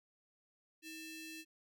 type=ring-modulated tone; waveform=sawtooth; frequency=1480 Hz; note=F#6; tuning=in tune; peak=-40 dBFS; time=0.82-1.45 s; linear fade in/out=50 ms; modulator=1160 Hz; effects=none